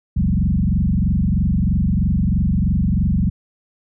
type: tone with frequency modulation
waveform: sine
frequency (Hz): 126.4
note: B2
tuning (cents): +41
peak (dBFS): -14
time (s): 0.16-3.3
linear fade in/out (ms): 10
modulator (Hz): 23.1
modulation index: 3.6
effects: none